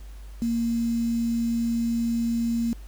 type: tone with quantisation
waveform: sine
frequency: 232.5 Hz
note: A#3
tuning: 4 cents flat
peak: -22 dBFS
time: 0.42-2.73 s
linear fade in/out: 0 ms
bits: 7
effects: added 50 Hz sine -38 dBFS peak until 2.87 s + pink hiss -55 dBFS RMS until 2.87 s